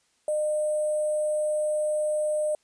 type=tone with sample-and-hold; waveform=sine; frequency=608 Hz; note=D#5; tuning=40 cents flat; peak=-23 dBFS; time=0.28-2.55 s; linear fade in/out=2 ms; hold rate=8820 Hz; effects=white hiss -68 dBFS RMS until 2.63 s + resampled to 22050 Hz